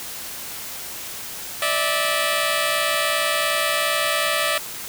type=tone pair together; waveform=10% pulse; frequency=587.3 / 650 Hz; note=D5 / E5; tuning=0 / -24 cents; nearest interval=major second; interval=176 cents; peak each=-14 dBFS; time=1.62-4.58 s; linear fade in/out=2 ms; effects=white hiss -33 dBFS RMS until 4.88 s